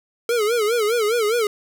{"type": "tone with vibrato", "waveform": "square", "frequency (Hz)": 447.6, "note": "A4", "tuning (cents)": 30, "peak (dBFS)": -18, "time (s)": [0.29, 1.47], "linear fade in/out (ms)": 2, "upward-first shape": "sine", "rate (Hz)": 4.9, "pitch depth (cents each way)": 140, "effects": []}